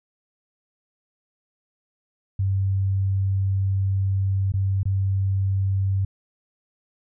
sine tone with dropouts, 96.9 Hz, G2, 20 cents flat, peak -19 dBFS, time 2.39-6.05 s, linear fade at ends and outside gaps 5 ms, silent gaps 4.521-4.538 / 4.832-4.854 s, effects none

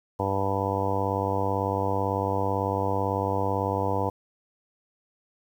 harmonic tone, 98 Hz, G2, in tune, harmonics 1 / 2 / 3 / 4 / 5 / 6 / 7 / 8 / 9 / 10, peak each -30 / -36 / -34 / -36 / -30 / -36 / -34 / -36 / -31 / -33 dBFS, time 0.19-4.1 s, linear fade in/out 10 ms, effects 9-bit

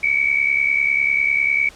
sine tone pair together, 2236 / 2306 Hz, C#7 / D7, +14 / -32 cents, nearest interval minor second, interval 54 cents, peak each -18 dBFS, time 0.03-1.69 s, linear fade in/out 5 ms, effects pink hiss -44 dBFS RMS until 1.75 s + low-pass 8000 Hz 12 dB/octave

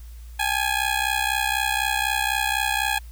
15% pulse ring-modulated tone, 830.6 Hz, G#5, in tune, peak -12 dBFS, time 0.39-2.99 s, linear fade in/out 10 ms, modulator 32 Hz, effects added 58 Hz sine -37 dBFS peak until 3.11 s + white hiss -55 dBFS RMS until 3.11 s

